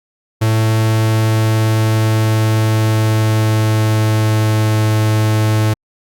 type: tone with pitch glide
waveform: 45% pulse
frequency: 110.6 to 108.45 Hz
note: A2 to A2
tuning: +9 to -25 cents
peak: -11 dBFS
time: 0.41-5.74 s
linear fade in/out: 10 ms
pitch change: -34 cents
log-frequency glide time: 0.89-4.83 s
effects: Opus 48 kbps